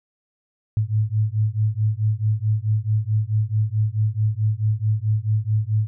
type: beating tone pair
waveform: sine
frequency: 105.5 / 110.1 Hz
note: G#2 / A2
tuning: +28 / +2 cents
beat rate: 4.6 Hz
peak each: -21 dBFS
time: 0.77-5.87 s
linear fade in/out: 0 ms
effects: none